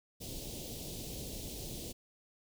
pink band-stop noise, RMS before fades -43 dBFS, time 0.2-1.93 s, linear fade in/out 20 ms, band 600 to 3200 Hz, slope 24 dB/octave, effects none

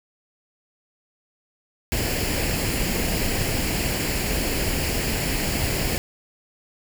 pink noise with comb filter, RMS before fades -24 dBFS, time 1.92-5.98 s, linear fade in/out 0 ms, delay 0.41 ms, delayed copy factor +0.55, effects none

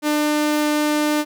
sawtooth tone, 299.7 Hz, D4, 35 cents sharp, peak -13 dBFS, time 0.02-1.25 s, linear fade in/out 50 ms, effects none

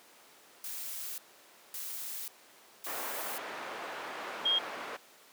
blue noise bursts, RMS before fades -40 dBFS, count 3, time 0.64-3.38 s, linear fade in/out 2 ms, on 540 ms, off 560 ms
white low-pass noise, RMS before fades -40 dBFS, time 2.86-4.97 s, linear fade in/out 10 ms, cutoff 1500 Hz, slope 12 dB/octave
sine tone, 3240 Hz, G#7, 43 cents flat, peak -25 dBFS, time 4.45-4.59 s, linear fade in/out 10 ms
effects pink hiss -57 dBFS RMS until 5.32 s + high-pass 400 Hz 12 dB/octave

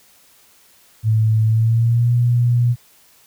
sine tone with pitch glide, 110 to 120.65 Hz, A2 to B2, 0 to -40 cents, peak -12 dBFS, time 1.03-2.76 s, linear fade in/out 50 ms, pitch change +160 cents, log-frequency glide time 1.45-2.13 s, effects white hiss -52 dBFS RMS until 3.26 s

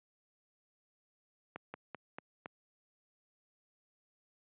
slowing click train, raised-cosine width 0.5 ms, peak -27 dBFS, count 5, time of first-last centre 1.56-2.459 s, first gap 180 ms, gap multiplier 1.15, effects high-pass 150 Hz 12 dB/octave + resampled to 8000 Hz

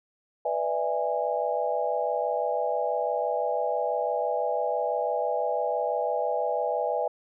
sine chord, E dominant seventh, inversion second, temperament just, 494.4 / 593.3 / 659.3 / 824.1 Hz, B4 / D5 / E5 / G#5, +2 / +18 / 0 / -14 cents, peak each -30 dBFS, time 0.45-7.08 s, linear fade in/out 5 ms, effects none

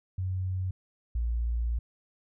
sine tone pair in turn, 93 / 58.18 Hz, F#2 / A#1, +9 / -3 cents, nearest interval minor sixth, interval 812 cents, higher first, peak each -28 / -26 dBFS, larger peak second, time 0.18-0.71 / 1.15-1.79 s, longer second, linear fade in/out 5 ms, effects none

